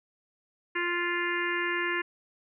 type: harmonic tone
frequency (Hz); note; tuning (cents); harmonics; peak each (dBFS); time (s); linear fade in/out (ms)
349.2; F4; 0; 1 / 3 / 4 / 5 / 6 / 7 / 8; -33 / -35 / -38 / -31 / -34 / -40 / -40; 0.75-2.02; 10
effects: none